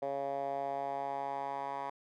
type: tone with band-pass filter sweep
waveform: 10% pulse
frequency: 138.8 Hz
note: C#3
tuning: 3 cents sharp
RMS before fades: -37 dBFS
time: 0.02-1.9 s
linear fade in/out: 5 ms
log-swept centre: 600 to 1000 Hz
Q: 3.5
effects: none